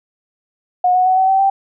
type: tone with pitch steps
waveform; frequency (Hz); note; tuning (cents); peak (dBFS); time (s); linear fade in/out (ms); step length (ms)
sine; 725 / 736 / 747.1 / 758.4 / 769.9 / 781.5; F#5 / F#5 / F#5 / F#5 / G5 / G5; -35 / -9 / +17 / +43 / -31 / -6; -10; 0.84-1.5; 5; 110
effects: none